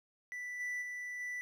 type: tone with level steps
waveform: triangle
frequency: 1975.5 Hz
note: B6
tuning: in tune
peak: -38 / -34 / -38 / -36 dBFS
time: 0.32-1.41 s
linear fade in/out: 0 ms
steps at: 0.59 / 0.81 / 1.19 s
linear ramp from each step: 20 ms
effects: none